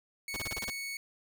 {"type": "tone", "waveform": "sawtooth", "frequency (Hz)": 2217, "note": "C#7", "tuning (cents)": 0, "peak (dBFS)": -33, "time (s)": [0.28, 0.97], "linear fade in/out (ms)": 2}
{"type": "noise bursts", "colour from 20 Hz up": "pink", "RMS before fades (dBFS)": -38, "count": 7, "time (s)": [0.34, 0.7], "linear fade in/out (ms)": 2, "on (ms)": 24, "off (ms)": 32}
{"effects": []}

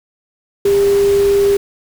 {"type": "tone in noise", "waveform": "sine", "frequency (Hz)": 400, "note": "G4", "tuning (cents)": 35, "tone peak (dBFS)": -9, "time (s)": [0.65, 1.57], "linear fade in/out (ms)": 5, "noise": "pink", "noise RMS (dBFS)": -27, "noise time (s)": [0.65, 1.57], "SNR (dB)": 15, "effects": []}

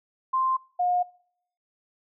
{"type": "tone pair in turn", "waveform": "sine", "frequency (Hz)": [1046.5, 716.8], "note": ["C6", "F5"], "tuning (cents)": [0, 45], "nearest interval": "perfect fifth", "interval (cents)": 655, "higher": "first", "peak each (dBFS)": -21, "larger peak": "neither", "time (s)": [[0.33, 0.57], [0.79, 1.03]], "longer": "neither", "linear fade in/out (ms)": 10, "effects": ["noise-tail reverb RT60 0.7 s tail -25 dB re dry"]}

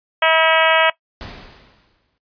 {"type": "harmonic tone", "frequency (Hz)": 322.2, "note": "E4", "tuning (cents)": -39, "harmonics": [2, 3, 4, 5, 6, 7, 8, 9, 10], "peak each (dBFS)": [-17, -19, -20, -21, -22, -22, -23, -24, -24], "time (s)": [0.22, 0.9], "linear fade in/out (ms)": 5}
{"type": "noise with exponential decay", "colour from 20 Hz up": "pink", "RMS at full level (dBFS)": -31, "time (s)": [1.21, 2.18], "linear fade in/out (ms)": 0, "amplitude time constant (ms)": 210}
{"effects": ["noise-tail reverb RT60 0.1 s tail -18 dB re dry", "resampled to 11025 Hz"]}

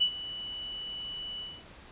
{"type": "tone with ADSR envelope", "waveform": "sine", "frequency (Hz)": 2960, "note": "F#7", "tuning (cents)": 0, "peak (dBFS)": -20, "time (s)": [0, 1.64], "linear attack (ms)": 18, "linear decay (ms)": 81, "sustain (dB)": -16, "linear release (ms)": 240, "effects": ["pink hiss -51 dBFS RMS until 1.91 s", "resampled to 8000 Hz"]}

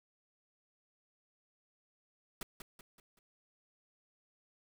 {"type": "noise with echo", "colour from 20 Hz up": "pink", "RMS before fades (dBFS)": -41, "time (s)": [2.41, 2.43], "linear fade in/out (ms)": 2, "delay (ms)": 190, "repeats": 4, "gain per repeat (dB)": -7, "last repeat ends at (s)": 3.19, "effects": []}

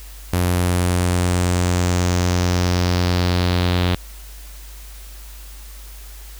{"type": "tone with low-pass filter sweep", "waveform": "sawtooth", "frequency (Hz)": 89.2, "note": "F2", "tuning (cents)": 37, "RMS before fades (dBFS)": -18, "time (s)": [0.33, 3.95], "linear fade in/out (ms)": 5, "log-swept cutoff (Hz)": [12000, 3700], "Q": 2.9, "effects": ["added 50 Hz sine -35 dBFS peak until 6.39 s", "white hiss -43 dBFS RMS until 6.39 s"]}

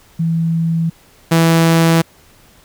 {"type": "tone pair in turn", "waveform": ["sine", "sawtooth"], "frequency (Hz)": [164.81, 164.81], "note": ["E3", "E3"], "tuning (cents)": [0, 0], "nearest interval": "unison", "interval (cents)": 0, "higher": "neither", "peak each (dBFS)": [-13, -5], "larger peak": "second", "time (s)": [[0.19, 0.9], [1.31, 2.02]], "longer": "neither", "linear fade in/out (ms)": 10, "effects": ["pink hiss -48 dBFS RMS until 2.64 s"]}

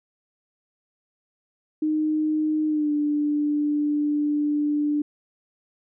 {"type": "tone with pitch glide", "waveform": "sine", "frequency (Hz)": [308.3, 295.4], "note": ["D#4", "D4"], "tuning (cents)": [-16, 10], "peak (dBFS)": -20, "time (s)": [1.82, 5.02], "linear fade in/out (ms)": 5, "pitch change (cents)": -74, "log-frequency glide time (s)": [2.67, 2.92], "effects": []}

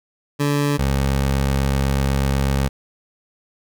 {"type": "tone pair in turn", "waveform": "20% pulse", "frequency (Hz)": [144.3, 68.1], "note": ["D3", "C#2"], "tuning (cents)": [-30, -30], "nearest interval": "octave + minor second", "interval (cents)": 1300, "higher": "first", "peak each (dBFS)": -12, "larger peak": "neither", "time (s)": [[0.39, 0.78], [0.78, 2.69]], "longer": "second", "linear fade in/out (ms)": 20, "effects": []}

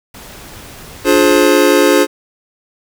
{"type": "noise", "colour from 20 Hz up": "pink", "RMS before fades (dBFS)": -34, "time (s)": [0.14, 1.47], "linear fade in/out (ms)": 5}
{"type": "chord", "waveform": "square", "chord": "D half-diminished seventh", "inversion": "none", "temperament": "just", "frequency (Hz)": [293.7, 352.4, 422.9, 528.6], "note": ["D4", "F4", "Ab4", "C5"], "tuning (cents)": [0, 16, 31, 18], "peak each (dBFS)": -14, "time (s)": [1.04, 2.07], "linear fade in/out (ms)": 50}
{"effects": []}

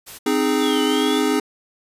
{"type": "noise", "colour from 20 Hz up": "white", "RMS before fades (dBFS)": -37, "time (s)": [0.06, 0.19], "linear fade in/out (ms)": 20}
{"type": "chord", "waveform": "square", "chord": "Ab major", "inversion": "first", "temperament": "equal with one note detuned", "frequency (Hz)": [261.6, 308.8, 415.3], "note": ["C4", "Eb4", "Ab4"], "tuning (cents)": [0, -13, 0], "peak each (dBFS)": -22, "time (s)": [0.26, 1.4], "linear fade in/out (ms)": 5}
{"type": "linear two-way sweep", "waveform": "triangle", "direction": "down then up", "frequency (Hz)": [3557, 2960, 3557], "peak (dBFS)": -25, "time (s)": [0.59, 1.22], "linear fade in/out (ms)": 50, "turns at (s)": 0.82}
{"effects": ["resampled to 32000 Hz"]}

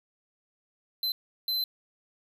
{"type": "tone bursts at uneven times", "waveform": "square", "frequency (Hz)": 4059, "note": "B7", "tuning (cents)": 47, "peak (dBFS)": -27, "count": 2, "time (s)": [[1.03, 1.12], [1.48, 1.64]], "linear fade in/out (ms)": 2, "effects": ["11-bit"]}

